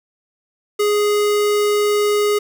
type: tone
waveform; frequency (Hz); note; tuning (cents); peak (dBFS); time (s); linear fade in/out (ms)
square; 415.3; G#4; 0; -15; 0.79-2.39; 10
effects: 7-bit